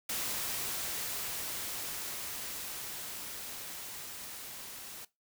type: noise with level ramp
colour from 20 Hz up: white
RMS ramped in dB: -35 to -46 dBFS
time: 0.09-5.05 s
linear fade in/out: 5 ms
effects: noise-tail reverb RT60 0.2 s tail -19 dB re dry